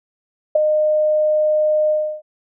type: tone with ADSR envelope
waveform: sine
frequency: 612 Hz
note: D#5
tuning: 29 cents flat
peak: -7 dBFS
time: 0.55-2.22 s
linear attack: 8 ms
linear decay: 7 ms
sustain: -6 dB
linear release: 320 ms
effects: none